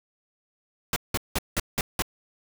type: noise bursts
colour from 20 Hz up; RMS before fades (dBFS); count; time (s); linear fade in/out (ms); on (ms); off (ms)
pink; -25; 6; 0.93-2.022; 2; 32; 180
effects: none